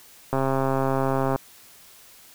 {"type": "click train", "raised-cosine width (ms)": 1, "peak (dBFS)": -10, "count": 139, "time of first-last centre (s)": [0.33, 1.36], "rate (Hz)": 134, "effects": ["white hiss -50 dBFS RMS until 2.34 s"]}